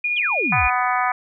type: tone with tremolo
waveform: sine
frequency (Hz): 2437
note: D#7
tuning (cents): -37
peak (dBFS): -18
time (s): 0.04-0.7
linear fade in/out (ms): 5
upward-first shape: sine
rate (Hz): 15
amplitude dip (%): 25
type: exponential sweep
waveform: sine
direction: down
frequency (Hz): 3520 to 49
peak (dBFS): -23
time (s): 0.16-0.68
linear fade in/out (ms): 10
type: harmonic tone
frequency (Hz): 248.7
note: B3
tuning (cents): +12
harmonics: 3 / 4 / 5 / 6 / 7 / 8 / 9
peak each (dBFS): -22 / -24 / -23 / -29 / -28 / -32 / -29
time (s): 0.52-1.12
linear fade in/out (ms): 5
effects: none